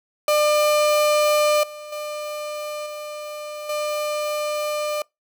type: tone with level steps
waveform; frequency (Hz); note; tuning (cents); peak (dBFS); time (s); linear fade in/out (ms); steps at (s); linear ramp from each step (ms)
35% pulse; 599; D5; +34; -14 / -33 / -26 / -29 / -21; 0.28-5.02; 2; 1.63 / 1.92 / 2.86 / 3.69; 5
effects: noise-tail reverb RT60 0.2 s tail -25 dB re dry